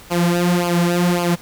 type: tone with flanger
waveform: sawtooth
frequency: 174.61 Hz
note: F3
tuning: in tune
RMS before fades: -17 dBFS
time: 0.1-1.36 s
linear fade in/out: 20 ms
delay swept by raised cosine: 0.52 to 4.82 ms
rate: 1.8 Hz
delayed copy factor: -0.8
effects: pink hiss -42 dBFS RMS until 1.41 s